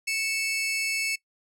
sawtooth tone pair together, 2217 / 2633 Hz, C#7 / E7, 0 / -3 cents, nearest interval minor third, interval 297 cents, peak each -25 dBFS, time 0.07-1.16 s, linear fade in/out 10 ms, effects noise-tail reverb RT60 0.1 s tail -22 dB re dry + low-pass 12000 Hz 12 dB/octave

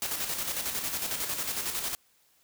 white noise with tremolo, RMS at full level -31 dBFS, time 0.02-1.95 s, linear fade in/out 0 ms, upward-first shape square, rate 11 Hz, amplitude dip 45%, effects white hiss -66 dBFS RMS until 2.43 s

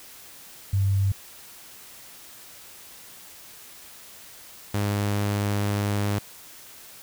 sine / sawtooth tone pair in turn, 98 / 102.32 Hz, G2 / G#2, 0 / -25 cents, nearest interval minor second, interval 75 cents, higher second, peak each -19 dBFS, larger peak neither, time 0.73-1.12 / 4.74-6.19 s, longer second, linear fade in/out 5 ms, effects white hiss -46 dBFS RMS until 7.02 s

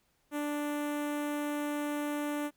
sawtooth tone with notch filter, 293.7 Hz, D4, in tune, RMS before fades -34 dBFS, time 0.31-2.51 s, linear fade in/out 50 ms, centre 4700 Hz, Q 0.93, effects pink hiss -73 dBFS RMS until 2.56 s

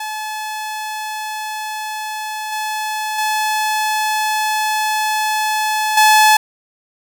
sawtooth tone with level steps, 860 Hz, A5, 40 cents flat, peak -19 / -16 / -12 / -4 dBFS, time 0-6.37 s, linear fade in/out 5 ms, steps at 2.52 / 3.18 / 5.97 s, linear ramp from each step 5 ms, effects none

